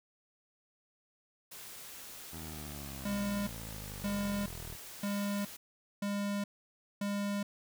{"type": "noise", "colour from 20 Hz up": "white", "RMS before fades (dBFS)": -48, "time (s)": [1.51, 5.57], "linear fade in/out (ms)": 10}
{"type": "exponential sweep", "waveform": "15% pulse", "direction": "down", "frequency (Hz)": [82.41, 38.89], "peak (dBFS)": -37, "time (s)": [2.32, 4.76], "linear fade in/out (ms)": 20}
{"type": "tone bursts", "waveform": "square", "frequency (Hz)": 202.4, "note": "G#3", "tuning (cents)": -44, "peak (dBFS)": -33, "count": 5, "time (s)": [3.05, 7.43], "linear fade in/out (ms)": 5, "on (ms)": 420, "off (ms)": 570}
{"effects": []}